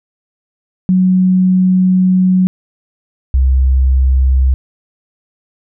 sine tone pair in turn, 185 / 65.41 Hz, F#3 / C2, 0 / 0 cents, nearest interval octave + tritone, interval 1800 cents, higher first, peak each -7 dBFS, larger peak neither, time 0.89-2.47 / 3.34-4.54 s, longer first, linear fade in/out 0 ms, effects none

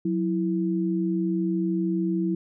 sine tone pair together, 183.28 / 329.6 Hz, F#3 / E4, -16 / 0 cents, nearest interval minor seventh, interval 1016 cents, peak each -25 dBFS, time 0.05-2.35 s, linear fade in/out 5 ms, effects none

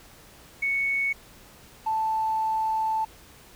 triangle tone pair in turn, 2217 / 879.8 Hz, C#7 / A5, 0 / 0 cents, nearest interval octave + major third, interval 1600 cents, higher first, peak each -19 / -19 dBFS, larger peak neither, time 0.62-1.13 / 1.86-3.05 s, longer second, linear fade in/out 10 ms, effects tanh soft clip ceiling -21 dBFS + pink hiss -51 dBFS RMS until 3.55 s

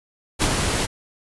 pink noise with ADSR envelope, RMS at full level -18 dBFS, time 0.39-0.87 s, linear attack 33 ms, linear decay 59 ms, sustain -4 dB, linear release 25 ms, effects resampled to 24000 Hz

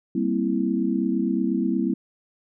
sine chord, C dominant seventh, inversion second, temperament equal, 196 / 233.1 / 261.6 / 329.6 Hz, G3 / Bb3 / C4 / E4, 0 / 0 / 0 / 0 cents, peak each -26 dBFS, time 0.15-1.94 s, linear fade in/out 5 ms, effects none

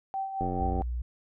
sine tone with tremolo, 775 Hz, G5, 20 cents flat, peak -28 dBFS, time 0.14-0.82 s, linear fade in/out 0 ms, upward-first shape sine, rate 4.5 Hz, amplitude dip 55%
click train, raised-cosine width 2 ms, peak -20 dBFS, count 37, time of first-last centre 0.41-0.81 s, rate 90 Hz
sine tone, 60.2 Hz, B1, 44 cents flat, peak -29 dBFS, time 0.6-1.02 s, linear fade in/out 5 ms
effects none

